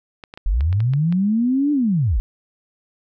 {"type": "clicks", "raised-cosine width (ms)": 0.3, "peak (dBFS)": -20, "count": 8, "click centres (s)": [0.238, 0.339, 0.375, 0.608, 0.728, 0.804, 0.936, 1.125]}
{"type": "linear two-way sweep", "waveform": "sine", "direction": "up then down", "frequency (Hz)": [38.11, 298.8, 38.11], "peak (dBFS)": -15, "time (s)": [0.46, 2.2], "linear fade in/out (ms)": 0, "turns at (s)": 1.72}
{"effects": []}